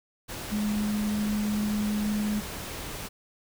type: tone in noise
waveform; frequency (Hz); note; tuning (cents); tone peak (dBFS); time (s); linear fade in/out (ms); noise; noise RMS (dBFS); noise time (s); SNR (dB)
sine; 209.9; G#3; +19; -25; 0.51-2.41; 20; pink; -37; 0.28-3.09; +9
effects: none